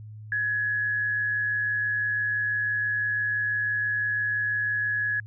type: tone with amplitude modulation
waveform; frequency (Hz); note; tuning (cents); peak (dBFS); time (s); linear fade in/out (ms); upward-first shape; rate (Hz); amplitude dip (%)
sine; 1684; G#6; +24; -22; 0.32-5.2; 2; sine; 126; 35
effects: added 107 Hz sine -39 dBFS peak until 5.26 s